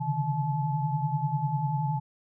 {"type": "tone cluster", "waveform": "sine", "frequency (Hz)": [136.1, 145.7, 156.1, 863], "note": ["C#3", "D3", "D#3", "A5"], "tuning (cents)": [-31, -13, 6, -34], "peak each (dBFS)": -31, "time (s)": [0, 2], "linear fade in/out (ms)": 20, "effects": []}